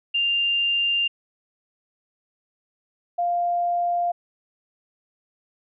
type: tone pair in turn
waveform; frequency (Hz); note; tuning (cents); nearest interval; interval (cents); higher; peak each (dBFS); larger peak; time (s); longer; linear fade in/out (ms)
sine; 2794 / 698.5; F7 / F5; 0 / 0; 2 octaves; 2400; first; -19 / -20; first; 0.14-1.08 / 3.18-4.12; neither; 10
effects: none